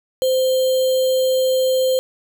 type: tone with sample-and-hold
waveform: sine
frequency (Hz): 518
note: C5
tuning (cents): -17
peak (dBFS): -14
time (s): 0.22-1.99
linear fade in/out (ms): 0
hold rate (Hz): 3675
effects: none